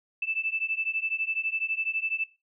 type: beating tone pair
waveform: sine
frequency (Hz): 2633 / 2645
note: E7 / E7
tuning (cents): -3 / +5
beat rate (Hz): 12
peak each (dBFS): -30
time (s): 0.22-2.24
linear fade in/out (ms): 5
effects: noise-tail reverb RT60 0.3 s tail -18 dB re dry